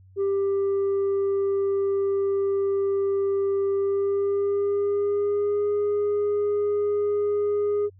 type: tone with pitch glide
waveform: sine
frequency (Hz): 394.8 to 412.3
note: G4 to G#4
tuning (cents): +12 to -13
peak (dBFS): -18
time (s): 0.16-7.9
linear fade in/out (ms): 50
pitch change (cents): +75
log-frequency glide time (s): 3.74-5.68
effects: tanh soft clip ceiling -20 dBFS + added 94 Hz sine -49 dBFS peak until 7.99 s